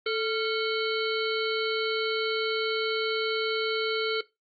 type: harmonic tone with a mistuned harmonic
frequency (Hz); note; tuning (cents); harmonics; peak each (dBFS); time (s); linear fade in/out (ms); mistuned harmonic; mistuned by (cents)
440; A4; 0; 1 / 3 / 5 / 7 / 9 / 10; -27 / -32 / -34 / -35 / -37 / -37; 0.06-4.21; 5; 3; +83
effects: noise-tail reverb RT60 0.2 s tail -18 dB re dry + Opus 32 kbps